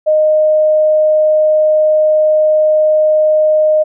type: tone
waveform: sine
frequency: 617 Hz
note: D#5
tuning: 15 cents flat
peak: -7 dBFS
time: 0.06-3.84 s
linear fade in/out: 20 ms
effects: none